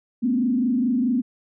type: tone with frequency modulation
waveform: sine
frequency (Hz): 246.9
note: B3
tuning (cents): 0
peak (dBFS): -18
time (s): 0.22-1.22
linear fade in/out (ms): 20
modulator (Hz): 24.7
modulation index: 1
effects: none